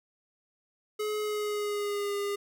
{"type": "tone with pitch glide", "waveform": "square", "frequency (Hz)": [424, 405.1], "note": ["G#4", "G#4"], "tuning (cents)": [36, -43], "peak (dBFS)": -30, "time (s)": [0.99, 2.36], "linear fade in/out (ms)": 10, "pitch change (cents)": -79, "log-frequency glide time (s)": [1.2, 2.14], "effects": []}